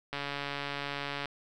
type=click train; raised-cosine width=0.3 ms; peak=-19 dBFS; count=161; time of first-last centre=0.13-1.257 s; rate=142 Hz; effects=none